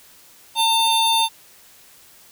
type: tone pair together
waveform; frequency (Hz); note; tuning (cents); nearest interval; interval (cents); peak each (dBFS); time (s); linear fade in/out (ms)
square; 900 / 3597; A5 / A7; +39 / +37; 2 octaves; 2398; -19; 0.55-1.29; 50
effects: white hiss -49 dBFS RMS until 2.31 s